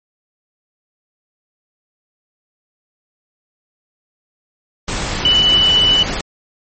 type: tone in noise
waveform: sine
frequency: 2974 Hz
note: F#7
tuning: 8 cents sharp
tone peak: -9 dBFS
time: 5.25-6.03 s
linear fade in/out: 2 ms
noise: pink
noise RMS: -21 dBFS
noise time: 4.88-6.21 s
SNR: +9 dB
effects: MP3 32 kbps